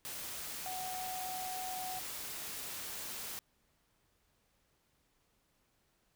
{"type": "tone in noise", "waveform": "sine", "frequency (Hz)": 743, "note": "F#5", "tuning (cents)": 7, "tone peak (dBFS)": -40, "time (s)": [0.66, 1.99], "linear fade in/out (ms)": 0, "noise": "white", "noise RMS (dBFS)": -43, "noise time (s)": [0.05, 3.39], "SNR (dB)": 0, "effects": ["pink hiss -75 dBFS RMS until 6.15 s"]}